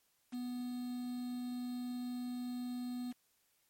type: tone with quantisation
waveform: triangle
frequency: 246.9 Hz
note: B3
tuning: in tune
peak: -36 dBFS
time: 0.32-3.13 s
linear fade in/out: 20 ms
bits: 9
effects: white hiss -75 dBFS RMS until 3.69 s + MP3 64 kbps